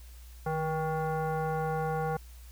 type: tone with frequency modulation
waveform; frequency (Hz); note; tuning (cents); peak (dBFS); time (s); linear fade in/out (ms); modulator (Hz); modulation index
sine; 155.56; D#3; 0; -28; 0.46-2.17; 5; 634; 1.4
effects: added 60 Hz sine -46 dBFS peak until 2.51 s + white hiss -58 dBFS RMS until 2.51 s